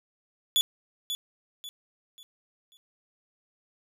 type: tone with echo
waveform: 40% pulse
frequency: 3440 Hz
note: A7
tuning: 40 cents flat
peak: -19 dBFS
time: 0.56-0.61 s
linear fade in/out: 0 ms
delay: 540 ms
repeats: 4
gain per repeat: -9 dB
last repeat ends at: 2.77 s
effects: none